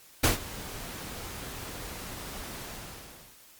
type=noise with ADSR envelope; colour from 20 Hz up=pink; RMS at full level=-21 dBFS; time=0.23-3.38 s; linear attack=13 ms; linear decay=130 ms; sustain=-19 dB; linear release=750 ms; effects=white hiss -55 dBFS RMS until 3.59 s + Opus 48 kbps